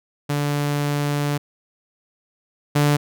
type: tone pair in turn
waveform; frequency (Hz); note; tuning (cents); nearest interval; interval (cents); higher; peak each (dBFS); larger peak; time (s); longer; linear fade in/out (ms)
sawtooth; 145.2 / 146.21; D3 / D3; -19 / -7; unison; 12; second; -16 / -11; second; 0.29-1.38 / 2.75-2.97; first; 10
effects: none